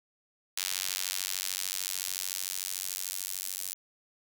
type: tone with high-pass filter sweep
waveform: sawtooth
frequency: 93.5 Hz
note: F#2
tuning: 19 cents sharp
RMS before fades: -35 dBFS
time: 0.57-3.74 s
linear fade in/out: 5 ms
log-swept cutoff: 3900 to 7800 Hz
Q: 0.72
effects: none